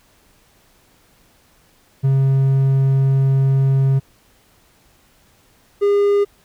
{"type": "tone pair in turn", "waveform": "triangle", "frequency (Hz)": [135.1, 405.7], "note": ["C#3", "G#4"], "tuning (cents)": [-44, -41], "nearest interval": "octave + perfect fifth", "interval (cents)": 1903, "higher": "second", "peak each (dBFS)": -10, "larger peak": "neither", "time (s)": [[2.03, 4], [5.81, 6.25]], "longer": "first", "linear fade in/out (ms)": 20, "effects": ["pink hiss -55 dBFS RMS until 6.44 s"]}